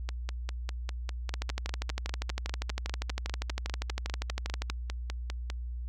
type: two click trains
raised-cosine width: 0.2 ms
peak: -16 / -19 dBFS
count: 43 / 28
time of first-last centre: 1.34-4.7 / 0.09-5.501 s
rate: 12.5 / 4.99 Hz
effects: added 60 Hz sine -34 dBFS peak until 5.88 s